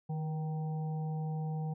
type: harmonic tone with a mistuned harmonic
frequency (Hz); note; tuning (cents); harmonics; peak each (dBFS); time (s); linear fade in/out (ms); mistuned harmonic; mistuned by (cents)
155.56; D#3; 0; 1 / 3 / 5 / 6; -33 / -48 / -46 / -59; 0.09-1.74; 10; 3; +42
effects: none